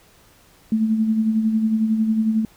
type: tone with tremolo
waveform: sine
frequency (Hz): 220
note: A3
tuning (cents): 0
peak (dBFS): -14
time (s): 0.72-2.45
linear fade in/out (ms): 2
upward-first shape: sine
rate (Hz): 11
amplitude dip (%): 50
effects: pink hiss -53 dBFS RMS until 2.56 s